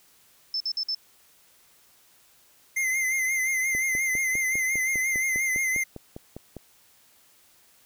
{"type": "tone bursts", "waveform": "sine", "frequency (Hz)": 5274, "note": "E8", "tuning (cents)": 0, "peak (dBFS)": -25, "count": 4, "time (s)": [0.54, 0.948], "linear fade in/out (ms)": 2, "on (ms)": 63, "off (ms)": 52}
{"type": "tone with vibrato", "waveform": "square", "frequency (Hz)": 2078, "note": "C7", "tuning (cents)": -12, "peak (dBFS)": -24, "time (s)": [2.76, 5.84], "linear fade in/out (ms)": 10, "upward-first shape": "triangle", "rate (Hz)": 5.7, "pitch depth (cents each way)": 58}
{"type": "click train", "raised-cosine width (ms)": 2, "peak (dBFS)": -24, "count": 15, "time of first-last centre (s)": [3.75, 6.567], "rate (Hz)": 4.97}
{"effects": ["white hiss -59 dBFS RMS until 7.85 s"]}